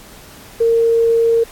sine tone, 460 Hz, A#4, 23 cents flat, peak -10 dBFS, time 0.6-1.44 s, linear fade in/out 10 ms, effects pink hiss -40 dBFS RMS until 1.51 s + AAC 64 kbps

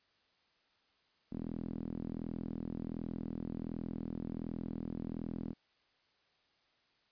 sawtooth tone with band-pass filter, 41.35 Hz, E1, 6 cents sharp, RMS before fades -41 dBFS, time 1.31-5.54 s, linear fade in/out 20 ms, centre 240 Hz, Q 2.7, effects white hiss -73 dBFS RMS until 7.11 s + resampled to 11025 Hz

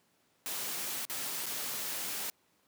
white noise with dropouts, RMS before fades -37 dBFS, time 0.46-2.3 s, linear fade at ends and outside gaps 0 ms, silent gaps 1.052-1.098 / 1.458-1.464 s, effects pink hiss -71 dBFS RMS until 2.67 s + high-pass 150 Hz 12 dB/octave

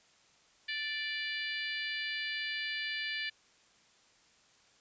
harmonic tone, 586 Hz, D5, 4 cents flat, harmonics 3 / 4 / 5 / 6 / 7 / 8, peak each -38 / -40 / -42 / -44 / -45 / -46 dBFS, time 0.68-3.3 s, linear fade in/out 10 ms, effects white hiss -65 dBFS RMS until 4.8 s + resampled to 16000 Hz

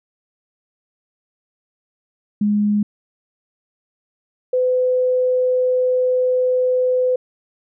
sine tone pair in turn, 207.7 / 505.8 Hz, G#3 / B4, 0 / +41 cents, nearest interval octave + minor third, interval 1541 cents, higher second, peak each -14 dBFS, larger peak neither, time 2.41-2.83 / 4.53-7.16 s, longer second, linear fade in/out 5 ms, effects none

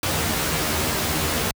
pink noise with comb filter, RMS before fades -23 dBFS, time 0.03-1.51 s, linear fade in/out 2 ms, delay 13 ms, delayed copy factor +0.9, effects high-pass 60 Hz 12 dB/octave

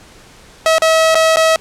sawtooth tone with dropouts, 644 Hz, E5, 41 cents flat, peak -5 dBFS, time 0.66-1.56 s, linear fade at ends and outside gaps 1 ms, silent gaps 0.783-0.82 / 1.146-1.153 / 1.36-1.369 s, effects pink hiss -42 dBFS RMS until 1.6 s + low-pass 9000 Hz 12 dB/octave

